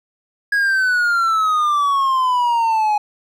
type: exponential sweep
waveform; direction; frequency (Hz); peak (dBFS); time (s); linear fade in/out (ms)
triangle; down; 1661.2 to 830.6; -12; 0.52-2.98; 5
effects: none